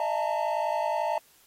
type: tone cluster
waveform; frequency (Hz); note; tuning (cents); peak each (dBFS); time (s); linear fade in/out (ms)
triangle; 612 / 670 / 866 / 917; D#5 / E5 / A5 / A#5; -29 / +28 / -28 / -29; -29; 0-1.18; 2
effects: white hiss -60 dBFS RMS until 1.46 s + AAC 48 kbps